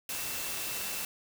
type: tone in noise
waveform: sine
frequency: 2675 Hz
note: E7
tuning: 25 cents sharp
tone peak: -45 dBFS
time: 0.09-1.05 s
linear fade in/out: 2 ms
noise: white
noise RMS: -36 dBFS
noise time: 0.09-1.05 s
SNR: -12 dB
effects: none